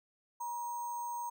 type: tone with sample-and-hold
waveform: sine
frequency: 953 Hz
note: A#5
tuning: 38 cents sharp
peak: -36 dBFS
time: 0.4-1.3 s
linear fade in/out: 10 ms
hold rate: 7350 Hz
effects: none